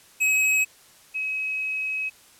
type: tone pair in turn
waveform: square / sine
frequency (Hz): 2552 / 2552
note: D#7 / D#7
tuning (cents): +43 / +43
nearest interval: unison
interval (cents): 0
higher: neither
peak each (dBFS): -19 / -25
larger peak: first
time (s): 0.2-0.65 / 1.14-2.1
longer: second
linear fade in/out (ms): 20
effects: white hiss -53 dBFS RMS until 2.39 s + low-pass 12000 Hz 12 dB/octave